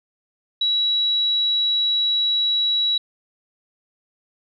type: tone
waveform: sine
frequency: 3900 Hz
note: B7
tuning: 23 cents flat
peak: -17 dBFS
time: 0.61-2.98 s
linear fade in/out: 5 ms
effects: none